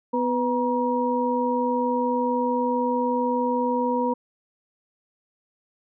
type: tone cluster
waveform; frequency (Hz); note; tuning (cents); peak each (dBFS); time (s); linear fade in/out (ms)
sine; 249 / 495.6 / 951; B3 / B4 / A#5; +14 / +6 / +34; -25; 0.13-4.14; 10
effects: none